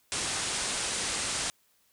white low-pass noise, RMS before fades -32 dBFS, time 0.12-1.5 s, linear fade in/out 0 ms, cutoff 9700 Hz, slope 96 dB/octave, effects white hiss -68 dBFS RMS until 1.92 s

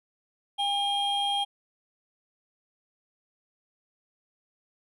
triangle tone pair together, 807 / 3226 Hz, G#5 / G7, -50 / +49 cents, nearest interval 2 octaves, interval 2399 cents, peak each -26 dBFS, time 0.58-1.45 s, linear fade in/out 20 ms, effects none

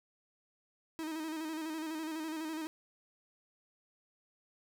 45% pulse tone with vibrato, 316.3 Hz, D#4, 29 cents sharp, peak -37 dBFS, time 0.99-2.67 s, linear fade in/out 0 ms, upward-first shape square, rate 12 Hz, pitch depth 42 cents each way, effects none

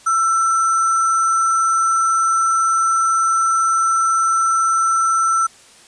sine tone with sample-and-hold, 1339 Hz, E6, 27 cents sharp, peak -13 dBFS, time 0.06-5.47 s, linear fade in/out 10 ms, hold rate 7350 Hz, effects white hiss -46 dBFS RMS until 5.87 s + resampled to 22050 Hz

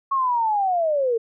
sine linear sweep, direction down, 1105 to 443.8 Hz, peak -18 dBFS, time 0.11-1.18 s, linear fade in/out 10 ms, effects none

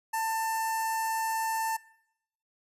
sawtooth tone with notch filter, 892 Hz, A5, 23 cents sharp, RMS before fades -30 dBFS, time 0.13-1.77 s, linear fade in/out 10 ms, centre 3600 Hz, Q 0.77, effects noise-tail reverb RT60 0.8 s tail -22 dB re dry + resampled to 32000 Hz

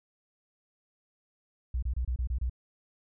sine tone bursts, 61.74 Hz, B1, in tune, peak -27 dBFS, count 7, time 1.74-2.497 s, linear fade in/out 5 ms, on 85 ms, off 27 ms, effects none

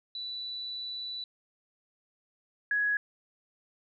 sine tone pair in turn, 3963 / 1672 Hz, B7 / G#6, +5 / +11 cents, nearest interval octave + minor third, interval 1494 cents, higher first, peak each -35 / -25 dBFS, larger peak second, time 0.15-1.24 / 2.71-2.97 s, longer first, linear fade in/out 2 ms, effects none

